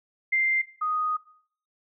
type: tone pair in turn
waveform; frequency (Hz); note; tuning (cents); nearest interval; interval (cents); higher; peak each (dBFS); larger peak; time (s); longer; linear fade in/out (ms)
sine; 2092 / 1243.9; C7 / D#6; -1 / -1; major sixth; 900; first; -20 / -24; first; 0.32-0.62 / 0.81-1.17; second; 10
effects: noise-tail reverb RT60 0.6 s tail -19 dB re dry